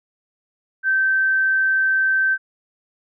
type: tone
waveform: sine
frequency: 1551 Hz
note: G6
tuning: 19 cents flat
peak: -15 dBFS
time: 0.83-2.38 s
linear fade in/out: 50 ms
effects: none